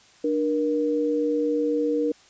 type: tone pair together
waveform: sine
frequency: 297.7 / 473.8 Hz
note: D4 / A#4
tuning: +24 / +28 cents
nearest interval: minor sixth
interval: 804 cents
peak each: -24 / -23 dBFS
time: 0.24-2.12 s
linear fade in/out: 5 ms
effects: white hiss -54 dBFS RMS until 2.29 s + resampled to 16000 Hz